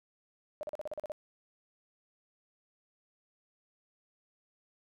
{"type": "tone bursts", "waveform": "sine", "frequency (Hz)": 605, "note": "D#5", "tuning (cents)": -49, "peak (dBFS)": -35, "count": 9, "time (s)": [0.61, 1.119], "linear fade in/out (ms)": 0, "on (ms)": 21, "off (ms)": 40, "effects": []}